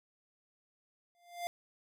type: tone with exponential growth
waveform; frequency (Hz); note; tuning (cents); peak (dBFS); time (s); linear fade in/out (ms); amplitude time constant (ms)
square; 697; F5; -4; -33; 1.15-1.47; 0; 68
effects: none